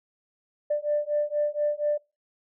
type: beating tone pair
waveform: sine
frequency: 590 / 594.2 Hz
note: D5 / D5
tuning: +8 / +20 cents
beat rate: 4.2 Hz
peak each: -26 dBFS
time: 0.7-1.98 s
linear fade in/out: 10 ms
effects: noise-tail reverb RT60 0.3 s tail -24 dB re dry + tanh soft clip ceiling -16 dBFS